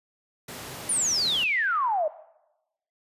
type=high-pass noise; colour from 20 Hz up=pink; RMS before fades=-39 dBFS; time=0.48-1.44 s; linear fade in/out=5 ms; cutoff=120 Hz; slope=12 dB/octave
type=exponential sweep; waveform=sine; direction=down; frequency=9956 to 590 Hz; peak=-22 dBFS; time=0.89-2.08 s; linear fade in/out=5 ms
effects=noise-tail reverb RT60 0.9 s tail -17 dB re dry + resampled to 32000 Hz